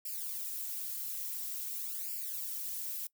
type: noise with flanger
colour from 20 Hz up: violet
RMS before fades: -39 dBFS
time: 0.05-3.07 s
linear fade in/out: 5 ms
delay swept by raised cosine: 0.4 to 3.8 ms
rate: 0.48 Hz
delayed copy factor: +1
effects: noise-tail reverb RT60 0.1 s tail -22 dB re dry